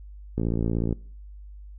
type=click train; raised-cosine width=3 ms; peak=-13 dBFS; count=32; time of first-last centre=0.38-0.927 s; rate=56.7 Hz; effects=noise-tail reverb RT60 0.5 s tail -23 dB re dry + added 50 Hz sine -40 dBFS peak until 1.78 s